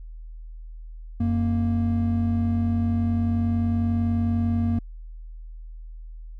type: tone pair together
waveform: triangle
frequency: 91.13 / 233.1 Hz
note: F#2 / A#3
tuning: -26 / 0 cents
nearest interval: octave + major third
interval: 1626 cents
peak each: -21 dBFS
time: 1.2-4.79 s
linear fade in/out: 5 ms
effects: added 40 Hz sine -36 dBFS peak until 6.39 s